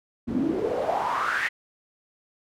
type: noise with band-pass filter sweep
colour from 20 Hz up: pink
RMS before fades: -26 dBFS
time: 0.27-1.49 s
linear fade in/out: 20 ms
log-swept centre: 210 to 2000 Hz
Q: 6.2
effects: none